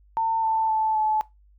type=tone with pitch steps; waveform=sine; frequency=900 / 887.6 / 875.4 / 863.3 Hz; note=A5 / A5 / A5 / A5; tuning=+39 / +15 / -9 / -33 cents; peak=-20 dBFS; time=0.17-1.21 s; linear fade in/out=0 ms; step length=260 ms; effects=noise-tail reverb RT60 0.2 s tail -20 dB re dry + added 50 Hz sine -53 dBFS peak until 1.58 s